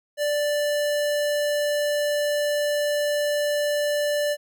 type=tone; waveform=square; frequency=587.3 Hz; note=D5; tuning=in tune; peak=-22 dBFS; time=0.17-4.37 s; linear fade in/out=50 ms; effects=none